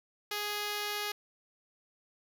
5% pulse tone, 415.3 Hz, G#4, in tune, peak -22 dBFS, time 0.31-1.12 s, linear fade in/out 5 ms, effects none

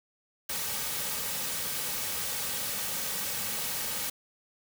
white noise with comb filter, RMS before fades -33 dBFS, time 0.49-4.1 s, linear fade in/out 5 ms, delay 2.9 ms, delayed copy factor -0.5, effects none

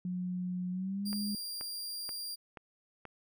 sine tone with pitch glide, 180.8 to 206.5 Hz, F#3 to G#3, -40 to -10 cents, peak -33 dBFS, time 0.05-1.35 s, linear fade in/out 2 ms, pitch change +230 cents, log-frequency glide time 0.71-1.11 s
sawtooth tone, 4773 Hz, D8, 27 cents sharp, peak -35 dBFS, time 1.05-2.36 s, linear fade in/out 20 ms
click train, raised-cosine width 0.5 ms, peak -30 dBFS, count 5, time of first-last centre 1.13-3.053 s, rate 2.08 Hz
effects none

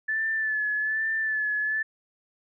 sine tone with vibrato, 1741 Hz, A6, 19 cents flat, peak -24 dBFS, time 0.08-1.83 s, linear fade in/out 10 ms, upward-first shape sine, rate 1.2 Hz, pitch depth 39 cents each way, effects none

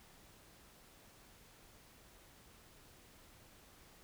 silence, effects pink hiss -62 dBFS RMS until 4.03 s

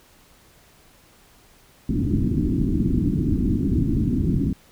white low-pass noise, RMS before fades -21 dBFS, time 1.89-4.53 s, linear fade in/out 5 ms, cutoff 310 Hz, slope 48 dB/octave, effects pink hiss -54 dBFS RMS until 4.71 s

